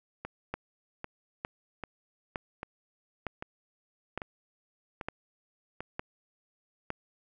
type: two click trains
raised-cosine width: 0.5 ms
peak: -22 / -18 dBFS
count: 8 / 8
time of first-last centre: 0.25-5.806 / 0.54-6.904 s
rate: 1.26 / 1.1 Hz
effects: none